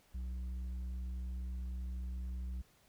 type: tone with tanh clipping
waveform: triangle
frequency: 62.5 Hz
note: B1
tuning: 21 cents sharp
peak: -39 dBFS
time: 0.14-2.62 s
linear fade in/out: 10 ms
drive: 10 dB
effects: pink hiss -68 dBFS RMS until 2.88 s